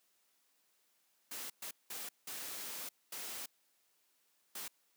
white noise bursts at uneven times, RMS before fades -44 dBFS, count 6, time 1.31-1.5 / 1.62-1.71 / 1.9-2.09 / 2.27-2.89 / 3.12-3.46 / 4.55-4.68 s, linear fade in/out 5 ms, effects white hiss -75 dBFS RMS until 4.96 s + high-pass 200 Hz 12 dB/octave

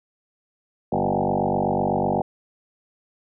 sine tone with frequency modulation, 488.7 Hz, B4, 18 cents flat, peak -19 dBFS, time 0.92-2.22 s, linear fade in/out 5 ms, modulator 48 Hz, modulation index 7.4, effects none

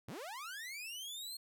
sawtooth linear sweep, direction up, 80 to 4277 Hz, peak -40 dBFS, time 0.08-1.37 s, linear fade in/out 5 ms, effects none

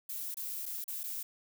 violet noise with dropouts, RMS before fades -39 dBFS, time 0.09-1.23 s, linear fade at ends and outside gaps 5 ms, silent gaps 0.344-0.369 / 0.657-0.661 / 0.842-0.879 / 1.034-1.038 s, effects none

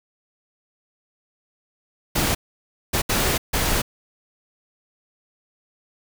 pink noise bursts at uneven times, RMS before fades -21 dBFS, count 4, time 2.15-2.35 / 2.93-3.02 / 3.09-3.38 / 3.53-3.82 s, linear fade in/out 10 ms, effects none

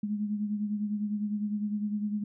sine beating tone pair, 207.7 / 217.6 Hz, G#3 / A3, 0 / -19 cents, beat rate 9.9 Hz, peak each -29 / -37 dBFS, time 0.03-2.24 s, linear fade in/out 5 ms, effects none

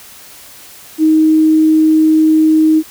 sine tone, 314 Hz, D#4, 16 cents sharp, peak -6 dBFS, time 0.98-2.83 s, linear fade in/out 50 ms, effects white hiss -37 dBFS RMS until 2.9 s

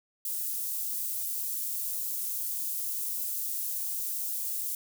white high-pass noise, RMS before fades -33 dBFS, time 0.25-4.75 s, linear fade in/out 2 ms, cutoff 10000 Hz, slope 12 dB/octave, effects none

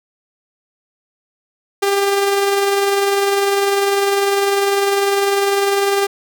sawtooth tone with tremolo, 398.2 Hz, G4, 27 cents sharp, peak -8 dBFS, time 1.82-6.07 s, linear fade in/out 10 ms, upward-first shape triangle, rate 20 Hz, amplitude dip 40%, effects none

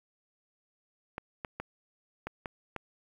clicks, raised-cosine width 0.5 ms, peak -21 dBFS, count 6, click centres 1.181 / 1.448 / 1.6 / 2.27 / 2.458 / 2.763 s, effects 9-bit

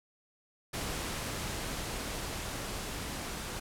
pink noise with level ramp, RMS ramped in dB -36 to -39 dBFS, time 0.73-3.6 s, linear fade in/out 10 ms, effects low-pass 12000 Hz 12 dB/octave

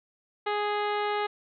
harmonic tone, 415.3 Hz, G#4, in tune, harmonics 1 / 2 / 3 / 4 / 5 / 6 / 7 / 8 / 9 / 10, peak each -30 / -30 / -34 / -39 / -38 / -45 / -43 / -47 / -46 / -50 dBFS, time 0.46-1.27 s, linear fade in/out 10 ms, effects none

